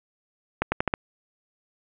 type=accelerating click train; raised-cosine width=0.5 ms; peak=-7 dBFS; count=5; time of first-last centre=0.62-0.939 s; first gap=100 ms; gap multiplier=0.85; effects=resampled to 8000 Hz + 7-bit